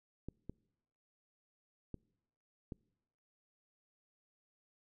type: clicks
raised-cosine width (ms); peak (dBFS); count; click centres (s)
3; -30; 4; 0.286 / 0.496 / 1.943 / 2.722
effects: noise-tail reverb RT60 0.9 s tail -26 dB re dry